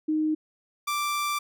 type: tone pair in turn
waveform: sine / sawtooth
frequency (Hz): 309.8 / 1174.7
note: D#4 / D6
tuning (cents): -7 / 0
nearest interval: octave + major seventh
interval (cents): 2307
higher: second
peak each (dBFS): -22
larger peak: neither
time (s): 0.08-0.35 / 0.87-1.39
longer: second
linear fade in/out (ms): 10
effects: none